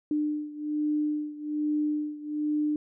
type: beating tone pair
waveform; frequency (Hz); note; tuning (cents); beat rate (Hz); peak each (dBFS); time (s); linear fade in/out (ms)
sine; 299.5 / 300.7; D4 / D4; +34 / +41; 1.2; -28 / -31; 0.11-2.76; 2
effects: none